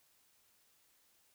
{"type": "silence", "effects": ["white hiss -71 dBFS RMS until 1.34 s"]}